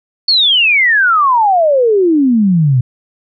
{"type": "exponential sweep", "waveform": "sine", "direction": "down", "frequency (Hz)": [4502, 120], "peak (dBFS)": -7, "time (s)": [0.28, 2.81], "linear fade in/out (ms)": 5, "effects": []}